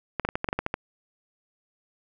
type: clicks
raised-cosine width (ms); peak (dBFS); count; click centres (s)
0.5; -11; 10; 0.197 / 0.25 / 0.289 / 0.355 / 0.444 / 0.488 / 0.529 / 0.59 / 0.664 / 0.741
effects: none